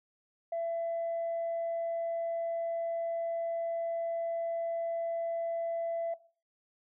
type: tone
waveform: sine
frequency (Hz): 670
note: E5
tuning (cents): +28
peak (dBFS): -30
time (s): 0.52-6.14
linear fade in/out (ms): 5
effects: noise-tail reverb RT60 0.4 s tail -18 dB re dry + tanh soft clip ceiling -28 dBFS